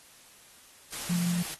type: tone in noise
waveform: sine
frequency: 174.61 Hz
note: F3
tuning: in tune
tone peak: -26 dBFS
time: 1.09-1.43 s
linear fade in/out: 10 ms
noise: white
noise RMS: -37 dBFS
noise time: 0.92-1.55 s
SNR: +8 dB
effects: white hiss -55 dBFS RMS until 1.59 s + AAC 32 kbps